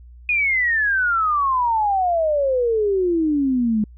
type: exponential sweep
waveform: sine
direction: down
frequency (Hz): 2489 to 207.7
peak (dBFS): -16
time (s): 0.29-3.84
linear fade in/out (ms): 2
effects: added 60 Hz sine -40 dBFS peak until 3.97 s